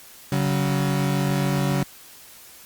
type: tone pair together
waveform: 35% pulse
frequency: 140.92 / 188.1 Hz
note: C#3 / F#3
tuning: +29 / +29 cents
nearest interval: perfect fourth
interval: 500 cents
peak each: -20 / -23 dBFS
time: 0.32-1.83 s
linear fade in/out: 2 ms
effects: white hiss -46 dBFS RMS until 2.65 s + Opus 48 kbps